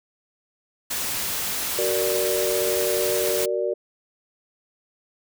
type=noise; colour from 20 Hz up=white; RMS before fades=-27 dBFS; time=0.9-3.46 s; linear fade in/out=10 ms
type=chord; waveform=sine; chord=Gb augmented; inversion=none; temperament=equal with one note detuned; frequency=374.5 / 466.2 / 587.3 Hz; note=Gb4 / Bb4 / D5; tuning=+21 / 0 / 0 cents; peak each=-26 dBFS; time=1.78-3.74 s; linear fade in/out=10 ms
effects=none